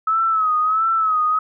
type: tone with vibrato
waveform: sine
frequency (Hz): 1287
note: E6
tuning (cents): -42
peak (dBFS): -15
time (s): 0.07-1.39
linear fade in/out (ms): 5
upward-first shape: sine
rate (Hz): 1.5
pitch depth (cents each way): 68
effects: none